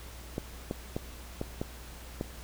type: clicks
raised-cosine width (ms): 2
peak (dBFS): -18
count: 6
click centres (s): 0.381 / 0.711 / 0.965 / 1.414 / 1.615 / 2.211
effects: added 60 Hz sine -45 dBFS peak until 2.43 s + pink hiss -49 dBFS RMS until 2.43 s